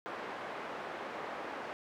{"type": "band-pass noise", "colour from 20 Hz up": "pink", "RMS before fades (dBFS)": -42, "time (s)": [0.06, 1.73], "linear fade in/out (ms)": 0, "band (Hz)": [440, 1600], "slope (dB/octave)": 12, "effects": []}